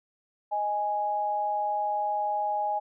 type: tone pair together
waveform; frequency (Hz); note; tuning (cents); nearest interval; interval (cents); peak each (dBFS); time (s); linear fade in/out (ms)
sine; 622.3 / 829.9; D#5 / G#5; 0 / -1; perfect fourth; 499; -33 / -26; 0.51-2.8; 20
effects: none